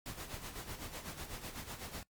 pink noise with tremolo, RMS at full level -43 dBFS, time 0.06-2.03 s, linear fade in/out 0 ms, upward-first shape sine, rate 8 Hz, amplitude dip 65%, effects noise-tail reverb RT60 0.1 s tail -19 dB re dry + Opus 48 kbps

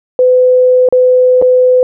sine tone with dropouts, 505 Hz, B4, 39 cents sharp, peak -4 dBFS, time 0.19-1.83 s, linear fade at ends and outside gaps 1 ms, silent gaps 0.888-0.925 / 1.416-1.423 s, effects none

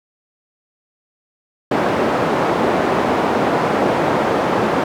white band-pass noise, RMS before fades -17 dBFS, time 1.71-4.84 s, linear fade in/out 5 ms, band 170 to 780 Hz, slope 12 dB/octave, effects none

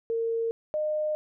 sine tone pair in turn, 457.4 / 610.6 Hz, A#4 / D#5, -33 / -33 cents, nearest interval perfect fourth, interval 500 cents, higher second, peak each -25 dBFS, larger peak neither, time 0.1-0.51 / 0.74-1.15 s, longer neither, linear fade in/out 0 ms, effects none

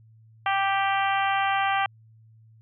harmonic tone, 392 Hz, G4, in tune, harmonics 2 / 3 / 4 / 5 / 6 / 7 / 8, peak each -24 / -28 / -30 / -32 / -34 / -35 / -36 dBFS, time 0.46-1.86 s, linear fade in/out 2 ms, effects added 111 Hz sine -51 dBFS peak until 2.61 s

